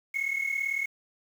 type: tone pair together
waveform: sine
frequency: 2162 / 2200 Hz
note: C#7 / C#7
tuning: -44 / -14 cents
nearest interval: unison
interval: 30 cents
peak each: -29 / -28 dBFS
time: 0.14-0.86 s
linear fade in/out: 10 ms
effects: tanh soft clip ceiling -23 dBFS + 8-bit